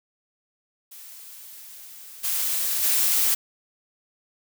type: noise with level steps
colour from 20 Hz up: blue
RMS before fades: -43 / -25 / -21 dBFS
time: 0.91-3.35 s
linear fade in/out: 10 ms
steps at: 2.23 / 2.82 s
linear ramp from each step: 20 ms
effects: none